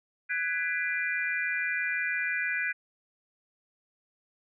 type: chord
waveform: sine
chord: G# half-diminished seventh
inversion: third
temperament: just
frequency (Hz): 1495.1 / 1661.2 / 1993.5 / 2392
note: F#6 / G#6 / B6 / D7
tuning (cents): +18 / 0 / +16 / +31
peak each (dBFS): -33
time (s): 0.29-2.73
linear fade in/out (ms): 20
effects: none